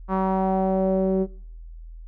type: tone with low-pass filter sweep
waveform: sawtooth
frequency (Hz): 190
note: F#3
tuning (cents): +46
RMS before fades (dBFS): -22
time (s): 0.08-1.27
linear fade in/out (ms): 50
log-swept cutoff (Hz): 1100 to 430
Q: 3.5
effects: noise-tail reverb RT60 0.6 s tail -24 dB re dry + added 41 Hz sine -37 dBFS peak until 2.07 s